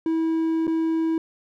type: tone with dropouts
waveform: triangle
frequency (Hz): 324.4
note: E4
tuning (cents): -28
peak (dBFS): -18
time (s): 0.06-1.18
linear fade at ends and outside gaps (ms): 2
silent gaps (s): 0.67-0.677
effects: none